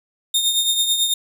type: tone with tremolo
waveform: sawtooth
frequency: 3663 Hz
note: A#7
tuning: 31 cents flat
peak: -11 dBFS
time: 0.34-1.14 s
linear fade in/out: 5 ms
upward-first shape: triangle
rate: 9.1 Hz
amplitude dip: 60%
effects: none